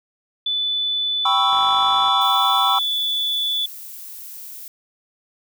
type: tone with pitch glide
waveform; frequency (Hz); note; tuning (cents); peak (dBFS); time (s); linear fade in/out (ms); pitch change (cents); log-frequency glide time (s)
sine; 3490 to 3462; A7 to A7; -15 to -29; -19; 0.46-3.66; 5; -14; 1.22-1.53
type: chord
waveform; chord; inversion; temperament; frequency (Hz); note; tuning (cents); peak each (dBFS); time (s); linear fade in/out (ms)
triangle; C# half-diminished seventh; second; equal; 784 / 987.8 / 1108.7 / 1318.5; G5 / B5 / C#6 / E6; 0 / 0 / 0 / 0; -20; 1.25-2.79; 5
type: click train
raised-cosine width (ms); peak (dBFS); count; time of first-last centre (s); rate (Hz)
0.5; -22; 29; 1.53-2.082; 50.7
type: noise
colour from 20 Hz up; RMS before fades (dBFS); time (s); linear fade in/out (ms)
violet; -36; 2.21-4.68; 2
effects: none